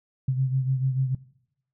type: beating tone pair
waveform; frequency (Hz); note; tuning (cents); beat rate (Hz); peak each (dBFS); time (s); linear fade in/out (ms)
sine; 130.81 / 137.61; C3 / C#3; 0 / -12; 6.8; -22 / -29; 0.28-1.15; 5
effects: noise-tail reverb RT60 0.8 s tail -22 dB re dry